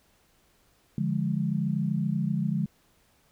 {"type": "chord", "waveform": "sine", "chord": "D diminished", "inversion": "none", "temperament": "equal", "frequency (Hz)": [146.83, 174.61, 207.7], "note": ["D3", "F3", "Ab3"], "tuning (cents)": [0, 0, 0], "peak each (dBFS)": -29, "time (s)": [0.98, 2.66], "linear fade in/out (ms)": 2, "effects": ["pink hiss -65 dBFS RMS until 3.31 s"]}